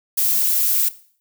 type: noise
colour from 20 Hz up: violet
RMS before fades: -18 dBFS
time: 0.17-0.89 s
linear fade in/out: 10 ms
effects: noise-tail reverb RT60 0.5 s tail -17 dB re dry